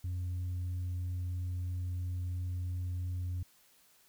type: tone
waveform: sine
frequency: 89.7 Hz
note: F2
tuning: 47 cents sharp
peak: -31 dBFS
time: 0.04-3.43 s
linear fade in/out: 5 ms
effects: tanh soft clip ceiling -32 dBFS + white hiss -65 dBFS RMS until 4.08 s